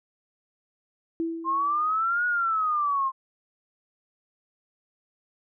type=tone with exponential decay; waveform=sine; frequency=330 Hz; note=E4; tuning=2 cents sharp; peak=-23 dBFS; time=1.2-2.03 s; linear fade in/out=0 ms; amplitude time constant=180 ms
type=exponential two-way sweep; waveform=sine; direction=up then down; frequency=1050 to 1462 to 1050 Hz; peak=-22 dBFS; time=1.44-3.12 s; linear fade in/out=50 ms; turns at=2.26 s
effects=none